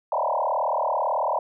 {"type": "tone with frequency modulation", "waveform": "sine", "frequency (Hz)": 784, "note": "G5", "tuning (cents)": 0, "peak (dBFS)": -21, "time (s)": [0.12, 1.39], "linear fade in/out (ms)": 2, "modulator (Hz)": 38.2, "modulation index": 5.7, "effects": []}